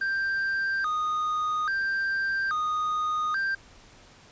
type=tone with vibrato; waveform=triangle; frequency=1396.9 Hz; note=F6; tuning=in tune; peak=-23 dBFS; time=0.01-3.55 s; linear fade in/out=5 ms; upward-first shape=square; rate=0.6 Hz; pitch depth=210 cents each way; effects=pink hiss -53 dBFS RMS until 4.31 s + resampled to 16000 Hz